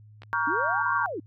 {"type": "clicks", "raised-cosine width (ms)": 0.3, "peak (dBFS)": -29, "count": 2, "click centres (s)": [0.22, 0.234]}
{"type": "chord", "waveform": "sine", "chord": "G half-diminished seventh", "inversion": "first", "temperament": "just", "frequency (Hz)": [940.8, 1128.9, 1411.2, 1568], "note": ["Bb5", "Db6", "F6", "G6"], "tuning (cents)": [16, 31, 18, 0], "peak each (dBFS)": -29, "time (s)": [0.33, 1.06], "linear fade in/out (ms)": 0}
{"type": "linear two-way sweep", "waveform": "sine", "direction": "up then down", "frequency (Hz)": [266.1, 1159, 266.1], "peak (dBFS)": -30, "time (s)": [0.47, 1.2], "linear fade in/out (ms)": 5, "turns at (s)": 0.96}
{"effects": ["added 106 Hz sine -48 dBFS peak until 1.26 s"]}